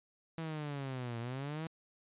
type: linear two-way sweep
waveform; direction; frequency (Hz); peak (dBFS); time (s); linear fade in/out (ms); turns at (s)
sawtooth; down then up; 164.81 to 114.5 to 164.81; -34; 0.38-1.67; 0; 1.19
effects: resampled to 8000 Hz